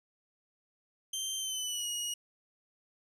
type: tone with pitch glide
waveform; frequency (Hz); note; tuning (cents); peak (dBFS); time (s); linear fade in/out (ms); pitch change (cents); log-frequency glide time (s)
20% pulse; 3136 to 2892; G7 to F#7; 0 to -40; -28; 1.13-2.14; 5; -140; 1.37-1.88
effects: none